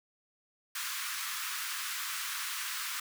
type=high-pass noise; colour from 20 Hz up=pink; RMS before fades=-37 dBFS; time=0.75-3 s; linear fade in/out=5 ms; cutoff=1100 Hz; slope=48 dB/octave; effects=none